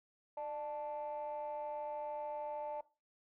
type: ring-modulated tone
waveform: triangle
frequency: 140.7 Hz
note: C#3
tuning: 26 cents sharp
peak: -33 dBFS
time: 0.37-2.81 s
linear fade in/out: 5 ms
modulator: 738 Hz
effects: noise-tail reverb RT60 0.3 s tail -19 dB re dry + tanh soft clip ceiling -33 dBFS